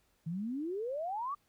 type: exponential sweep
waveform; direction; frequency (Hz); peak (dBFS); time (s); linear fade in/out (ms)
sine; up; 155.1 to 1200; -34; 0.26-1.35; 10
effects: pink hiss -73 dBFS RMS until 1.48 s